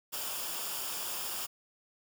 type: noise with comb filter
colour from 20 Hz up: white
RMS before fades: -37 dBFS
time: 0.12-1.47 s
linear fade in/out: 20 ms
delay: 0.49 ms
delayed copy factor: -0.55
effects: none